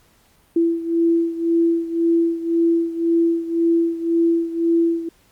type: beating tone pair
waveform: sine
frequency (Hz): 334 / 335.9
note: E4 / E4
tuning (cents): +23 / +33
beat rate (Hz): 1.9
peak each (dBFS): -17 / -21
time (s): 0.56-5.09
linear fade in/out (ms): 5
effects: pink hiss -57 dBFS RMS until 5.31 s + Opus 48 kbps